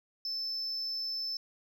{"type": "tone", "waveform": "sine", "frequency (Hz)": 5274, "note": "E8", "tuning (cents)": 0, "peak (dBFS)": -31, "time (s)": [0.25, 1.37], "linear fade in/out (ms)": 2, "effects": ["tanh soft clip ceiling -31 dBFS", "12-bit"]}